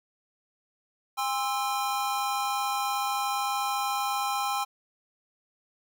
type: chord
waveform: square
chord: Ab augmented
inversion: none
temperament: equal with one note detuned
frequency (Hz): 809.8 / 1046.5 / 1318.5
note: Ab5 / C6 / E6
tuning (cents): -44 / 0 / 0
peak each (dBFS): -30 / -33 / -34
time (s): 1.17-4.65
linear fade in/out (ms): 20
effects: none